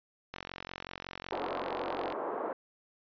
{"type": "click train", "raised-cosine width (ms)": 0.3, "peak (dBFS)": -23, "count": 82, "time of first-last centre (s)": [0.34, 2.124], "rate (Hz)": 45.4}
{"type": "band-pass noise", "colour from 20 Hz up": "pink", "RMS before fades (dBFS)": -36, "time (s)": [1.32, 2.53], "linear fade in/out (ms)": 2, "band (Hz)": [350, 1100], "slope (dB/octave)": 24}
{"effects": ["resampled to 11025 Hz"]}